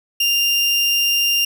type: tone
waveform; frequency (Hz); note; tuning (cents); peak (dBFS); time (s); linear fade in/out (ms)
30% pulse; 2794; F7; 0; -12; 0.2-1.45; 5
effects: none